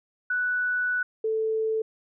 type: tone pair in turn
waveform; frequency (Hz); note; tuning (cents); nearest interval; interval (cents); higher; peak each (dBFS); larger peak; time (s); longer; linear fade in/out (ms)
sine; 1482 / 440.6; F#6 / A4; +2 / +2; octave + major sixth; 2100; first; -23; neither; 0.3-1.03 / 1.24-1.82; first; 5
effects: none